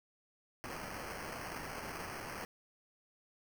blue noise with sample-and-hold, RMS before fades -44 dBFS, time 0.64-2.45 s, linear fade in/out 0 ms, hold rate 3675 Hz, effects none

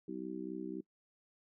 harmonic tone, 63.8 Hz, C2, 43 cents flat, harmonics 3 / 4 / 5 / 6, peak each -46 / -47 / -42 / -45 dBFS, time 0.08-0.81 s, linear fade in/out 5 ms, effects noise-tail reverb RT60 0.1 s tail -22 dB re dry

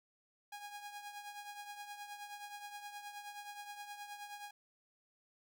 sawtooth tone with tremolo, 822 Hz, G#5, 18 cents flat, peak -40 dBFS, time 0.52-4.51 s, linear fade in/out 5 ms, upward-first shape triangle, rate 9.5 Hz, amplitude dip 65%, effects none

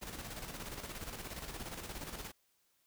pink noise with tremolo, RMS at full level -43 dBFS, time 0.01-2.32 s, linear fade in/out 20 ms, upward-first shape square, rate 17 Hz, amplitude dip 50%, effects white hiss -75 dBFS RMS until 2.86 s

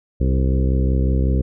harmonic tone with a mistuned harmonic, 65.41 Hz, C2, in tune, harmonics 1 / 2 / 3 / 4 / 5 / 6 / 7 / 8, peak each -16 / -22 / -26 / -28 / -30 / -32 / -33 / -34 dBFS, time 0.2-1.42 s, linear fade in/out 10 ms, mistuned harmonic 7, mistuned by -15 cents, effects none

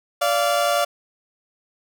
30% pulse tone pair together, 580.4 / 691 Hz, D5 / F5, -21 / -19 cents, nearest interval minor third, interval 302 cents, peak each -18 dBFS, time 0.21-0.85 s, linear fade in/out 10 ms, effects none

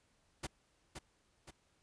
pink noise with echo, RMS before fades -40 dBFS, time 0.43-0.47 s, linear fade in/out 10 ms, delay 520 ms, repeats 2, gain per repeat -6 dB, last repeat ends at 1.51 s, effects pink hiss -74 dBFS RMS until 1.82 s + resampled to 22050 Hz

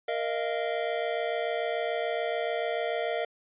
square chord, Bb suspended fourth, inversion none, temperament equal with one note detuned, 466.2 / 622.3 / 689.2 Hz, Bb4 / Eb5 / F5, 0 / 0 / -23 cents, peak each -33 dBFS, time 0.08-3.25 s, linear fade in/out 5 ms, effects resampled to 8000 Hz

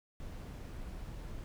brown noise, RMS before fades -44 dBFS, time 0.2-1.44 s, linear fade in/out 0 ms, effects none

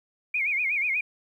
sine tone with vibrato, 2300 Hz, D7, 37 cents flat, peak -23 dBFS, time 0.34-1.01 s, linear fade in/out 5 ms, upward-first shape sine, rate 8.2 Hz, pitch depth 150 cents each way, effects 10-bit

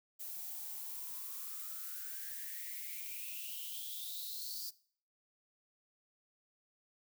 violet noise with high-pass filter sweep, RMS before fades -44 dBFS, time 0.19-4.71 s, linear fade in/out 20 ms, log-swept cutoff 660 to 4800 Hz, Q 9.9, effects noise-tail reverb RT60 0.5 s tail -19 dB re dry

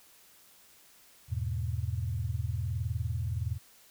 sine chord, E major, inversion none, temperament equal, 82.41 / 103.83 / 123.47 Hz, E2 / G#2 / B2, 0 / 0 / 0 cents, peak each -34 / -34 / -35 dBFS, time 1.28-3.59 s, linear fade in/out 50 ms, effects white hiss -59 dBFS RMS until 3.9 s

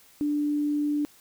sine tone, 294.3 Hz, D4, 4 cents sharp, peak -23 dBFS, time 0.21-1.05 s, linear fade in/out 0 ms, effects white hiss -56 dBFS RMS until 1.2 s

